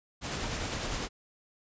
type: noise with tremolo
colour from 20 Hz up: pink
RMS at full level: -33 dBFS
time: 0.21-1.09 s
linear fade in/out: 50 ms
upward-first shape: sine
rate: 9.9 Hz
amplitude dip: 30%
effects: resampled to 16000 Hz